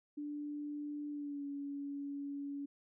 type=tone with pitch glide; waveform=sine; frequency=293.7 to 282.7 Hz; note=D4 to C#4; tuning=0 to +34 cents; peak=-39 dBFS; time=0.17-2.66 s; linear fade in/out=10 ms; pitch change=-66 cents; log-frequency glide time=1.1-1.45 s; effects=none

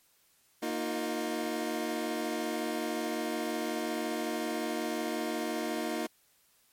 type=chord; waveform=25% pulse; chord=Bb suspended fourth; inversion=none; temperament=equal with one note detuned; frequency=233.1 / 311.1 / 356.6 Hz; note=Bb3 / Eb4 / F4; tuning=0 / 0 / +36 cents; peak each=-33 / -31 / -33 dBFS; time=0.62-6.07 s; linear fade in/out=10 ms; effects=white hiss -67 dBFS RMS until 6.72 s + MP3 64 kbps

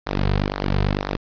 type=tone with flanger; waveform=sawtooth; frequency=49 Hz; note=G1; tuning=in tune; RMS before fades=-22 dBFS; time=0.06-1.17 s; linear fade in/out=10 ms; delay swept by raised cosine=0.33 to 3.63 ms; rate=2 Hz; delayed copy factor=-0.85; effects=resampled to 11025 Hz + 7-bit

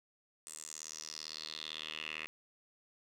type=tone with band-pass filter sweep; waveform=10% pulse; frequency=77.78 Hz; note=D#2; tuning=in tune; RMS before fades=-45 dBFS; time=0.47-2.27 s; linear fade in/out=0 ms; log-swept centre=8400 to 2400 Hz; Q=4.7; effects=none

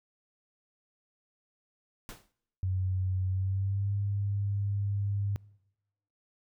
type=noise with exponential decay; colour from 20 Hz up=pink; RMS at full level=-41 dBFS; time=2.09-2.32 s; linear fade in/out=0 ms; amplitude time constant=48 ms
type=tone with pitch glide; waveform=sine; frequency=93.4 to 100.68 Hz; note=F#2 to G2; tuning=+17 to +47 cents; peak=-27 dBFS; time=2.63-5.36 s; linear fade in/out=0 ms; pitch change=+130 cents; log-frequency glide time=3.27-3.92 s
effects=noise-tail reverb RT60 0.9 s tail -25 dB re dry

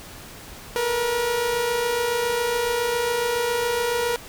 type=tone pair together; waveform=sawtooth; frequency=452.2 / 479.4 Hz; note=A4 / A#4; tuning=+47 / +48 cents; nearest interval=minor second; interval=101 cents; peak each=-26 / -18 dBFS; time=0.76-4.16 s; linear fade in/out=0 ms; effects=pink hiss -41 dBFS RMS until 4.28 s

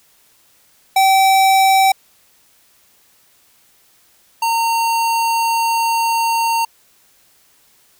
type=tone pair in turn; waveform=square; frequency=771 / 917.2 Hz; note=G5 / A#5; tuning=-29 / -28 cents; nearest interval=minor third; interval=301 cents; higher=second; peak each=-10 / -15 dBFS; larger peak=first; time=0.96-1.92 / 4.42-6.65 s; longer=second; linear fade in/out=5 ms; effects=white hiss -54 dBFS RMS until 7.99 s

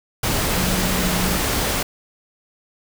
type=tone in noise; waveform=sine; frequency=182.9 Hz; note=F#3; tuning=20 cents flat; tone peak=-23 dBFS; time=0.56-1.37 s; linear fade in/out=5 ms; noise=pink; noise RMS=-21 dBFS; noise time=0.23-1.83 s; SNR=-5 dB; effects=none

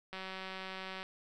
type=click train; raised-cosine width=0.3 ms; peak=-27 dBFS; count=171; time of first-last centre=0.13-1.029 s; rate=189 Hz; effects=none

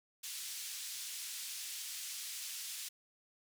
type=band-pass noise; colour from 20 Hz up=white; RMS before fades=-44 dBFS; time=0.23-2.89 s; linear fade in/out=10 ms; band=2800 to 9800 Hz; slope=12 dB/octave; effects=none

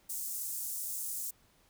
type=high-pass noise; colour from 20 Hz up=pink; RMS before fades=-38 dBFS; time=0.09-1.31 s; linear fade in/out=10 ms; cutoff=7500 Hz; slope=24 dB/octave; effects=pink hiss -67 dBFS RMS until 1.69 s

